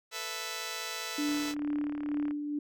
5% pulse chord, A suspended second, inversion none, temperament just, 440 / 495 / 660 Hz, A4 / B4 / E5, 0 / +4 / +2 cents, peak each -30 dBFS, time 0.11-1.55 s, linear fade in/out 50 ms
sine tone with tremolo, 293.7 Hz, D4, in tune, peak -28 dBFS, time 1.18-2.59 s, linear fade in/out 5 ms, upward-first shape sine, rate 2.2 Hz, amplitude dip 45%
click train, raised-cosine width 0.5 ms, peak -30 dBFS, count 38, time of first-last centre 1.29-2.309 s, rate 36.3 Hz
effects none

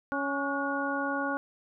harmonic tone with a mistuned harmonic, 278.6 Hz, C#4, 9 cents sharp, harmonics 1 / 2 / 3 / 4 / 5, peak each -33 / -35 / -36 / -36 / -33 dBFS, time 0.12-1.37 s, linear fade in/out 0 ms, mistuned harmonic 5, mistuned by +64 cents, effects none

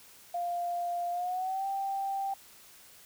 sine tone with pitch glide, 698.5 to 784 Hz, F5 to G5, 0 to 0 cents, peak -30 dBFS, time 0.34-2.34 s, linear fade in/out 5 ms, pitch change +200 cents, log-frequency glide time 1.11-1.66 s, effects white hiss -55 dBFS RMS until 3.05 s

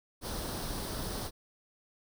pink noise with comb filter, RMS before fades -37 dBFS, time 0.21-1.31 s, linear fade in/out 50 ms, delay 0.21 ms, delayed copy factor +0.55, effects none

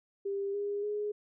sine tone with pitch steps, 397.2 / 407 / 416.9 Hz, G4 / G#4 / G#4, +23 / -35 / +7 cents, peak -31 dBFS, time 0.25-1.12 s, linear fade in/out 10 ms, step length 290 ms, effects none

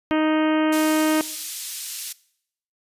harmonic tone, 311.1 Hz, D#4, in tune, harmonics 1 / 2 / 3 / 4 / 5 / 6 / 7 / 8 / 9 / 10, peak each -19 / -25 / -29 / -31 / -33 / -35 / -36 / -37 / -38 / -39 dBFS, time 0.11-1.21 s, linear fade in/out 0 ms
white band-pass noise, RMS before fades -32 dBFS, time 0.72-2.13 s, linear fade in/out 10 ms, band 3200 to 13000 Hz, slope 12 dB/octave
effects noise-tail reverb RT60 0.7 s tail -21 dB re dry + resampled to 32000 Hz

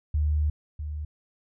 sine tone pair in turn, 75.2 / 75.2 Hz, D2 / D2, +42 / +42 cents, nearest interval unison, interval 0 cents, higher neither, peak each -21 / -30 dBFS, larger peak first, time 0.14-0.5 / 0.79-1.05 s, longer first, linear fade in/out 5 ms, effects none

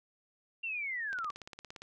sine linear sweep, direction down, 2777 to 1125 Hz, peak -34 dBFS, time 0.63-1.31 s, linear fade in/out 10 ms
click train, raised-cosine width 0.2 ms, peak -28 dBFS, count 13, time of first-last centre 1.13-1.82 s, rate 17.4 Hz
effects none

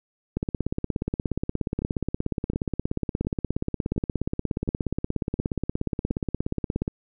two click trains, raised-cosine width 3 ms, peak -20 / -12 dBFS, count 7 / 111, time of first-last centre 1.82-6.106 / 0.37-6.879 s, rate 1.4 / 16.9 Hz, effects none

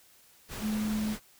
sine tone in noise, 214 Hz, A3, 48 cents flat, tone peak -28 dBFS, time 0.6-1.16 s, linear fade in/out 50 ms, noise pink, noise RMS -40 dBFS, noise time 0.48-1.2 s, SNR +9 dB, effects white hiss -60 dBFS RMS until 1.39 s

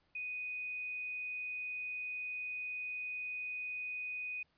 sine tone, 2489 Hz, D#7, in tune, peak -38 dBFS, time 0.15-4.43 s, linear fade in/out 5 ms, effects pink hiss -75 dBFS RMS until 4.57 s + resampled to 11025 Hz

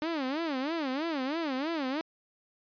sawtooth tone with vibrato, 293.9 Hz, D4, 1 cent sharp, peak -26 dBFS, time 0.02-2.01 s, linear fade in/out 0 ms, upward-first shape sine, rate 3.1 Hz, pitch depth 240 cents each way, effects resampled to 11025 Hz

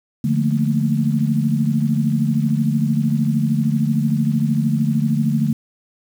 sine chord, Bb major seventh, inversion first, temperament equal, 146.83 / 174.61 / 220 / 233.1 Hz, D3 / F3 / A3 / Bb3, 0 / 0 / 0 / 0 cents, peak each -19 / -25 / -19 / -23 dBFS, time 0.24-5.53 s, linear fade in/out 5 ms, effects 7-bit

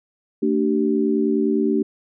sine tone cluster, 224.4 / 293.9 / 384.6 Hz, A3 / D4 / G4, +34 / +1 / -33 cents, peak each -21 dBFS, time 0.42-1.83 s, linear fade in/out 10 ms, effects none

